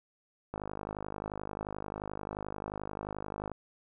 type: click train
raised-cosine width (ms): 1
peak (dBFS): -23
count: 154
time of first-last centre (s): 0.54-3.517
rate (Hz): 51.4
effects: none